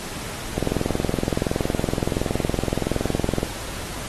click train, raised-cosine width 2 ms, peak -8 dBFS, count 62, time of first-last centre 0.58-3.43 s, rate 21.4 Hz, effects pink hiss -33 dBFS RMS until 4.08 s + AAC 32 kbps

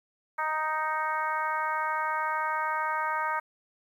harmonic tone with a mistuned harmonic, 311.1 Hz, D#4, in tune, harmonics 2 / 3 / 4 / 5 / 6 / 7, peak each -39 / -30 / -32 / -34 / -39 / -40 dBFS, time 0.38-3.4 s, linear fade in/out 10 ms, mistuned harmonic 7, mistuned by +18 cents, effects 10-bit

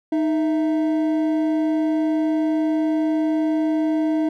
triangle tone pair together, 311.1 / 659.2 Hz, D#4 / E5, 0 / 0 cents, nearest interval octave + minor second, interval 1300 cents, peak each -16 / -26 dBFS, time 0.12-4.29 s, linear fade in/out 5 ms, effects none

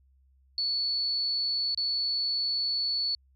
sine tone with dropouts, 4435 Hz, C#8, in tune, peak -26 dBFS, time 0.58-3.15 s, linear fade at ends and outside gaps 1 ms, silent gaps 1.747-1.775 s, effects added 66 Hz sine -60 dBFS peak until 3.35 s

